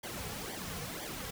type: noise with flanger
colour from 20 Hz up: pink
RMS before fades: -41 dBFS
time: 0.03-1.31 s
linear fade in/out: 10 ms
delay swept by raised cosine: 0.74 to 3.34 ms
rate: 2 Hz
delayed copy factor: -0.75
effects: none